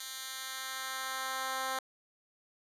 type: tone with high-pass filter sweep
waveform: 10% pulse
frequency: 263.1 Hz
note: C4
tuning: 10 cents sharp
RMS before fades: -38 dBFS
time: 0-1.79 s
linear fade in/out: 2 ms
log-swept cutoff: 3400 to 680 Hz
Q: 0.78
effects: resampled to 32000 Hz